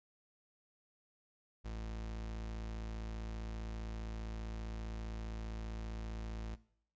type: tone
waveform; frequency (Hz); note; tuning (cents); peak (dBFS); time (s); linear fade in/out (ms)
40% pulse; 55.2; A1; +6; -40; 1.64-6.56; 20
effects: noise-tail reverb RT60 0.6 s tail -19 dB re dry + resampled to 16000 Hz